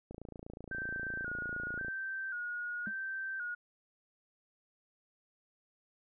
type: click train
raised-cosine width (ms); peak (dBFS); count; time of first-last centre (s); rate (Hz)
2; -32; 51; 0.11-1.883; 28.2
type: tone with vibrato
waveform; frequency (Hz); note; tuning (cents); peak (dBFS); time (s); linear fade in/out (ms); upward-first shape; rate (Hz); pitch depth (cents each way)
sine; 1500; F#6; +23; -36; 0.71-3.55; 10; square; 0.93; 66
type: tone with exponential decay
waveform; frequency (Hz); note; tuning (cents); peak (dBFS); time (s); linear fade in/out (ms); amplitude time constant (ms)
triangle; 207.7; G#3; 0; -34; 2.87-2.94; 2; 15
effects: none